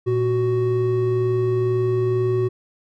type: tone pair together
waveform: triangle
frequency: 116.54 / 371.7 Hz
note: A#2 / F#4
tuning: 0 / +8 cents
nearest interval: octave + minor sixth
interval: 2008 cents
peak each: -20 / -17 dBFS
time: 0.06-2.49 s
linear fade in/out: 20 ms
effects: none